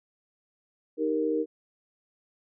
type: chord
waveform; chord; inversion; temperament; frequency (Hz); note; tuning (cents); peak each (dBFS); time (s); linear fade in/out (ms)
sine; Eb major; none; equal; 311.1 / 392 / 466.2; Eb4 / G4 / Bb4; 0 / 0 / 0; -28 / -33 / -27; 0.97-1.46; 50
effects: none